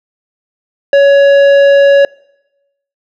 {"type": "tone with tanh clipping", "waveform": "sine", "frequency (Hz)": 560, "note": "C#5", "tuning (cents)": 18, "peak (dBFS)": -5, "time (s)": [0.93, 2.05], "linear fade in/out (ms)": 2, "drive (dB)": 11, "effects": ["noise-tail reverb RT60 0.9 s tail -25 dB re dry"]}